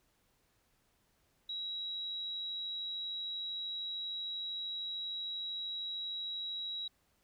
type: tone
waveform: sine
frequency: 3869 Hz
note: B7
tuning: 36 cents flat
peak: -37 dBFS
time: 1.49-6.88 s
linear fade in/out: 5 ms
effects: pink hiss -74 dBFS RMS until 7.23 s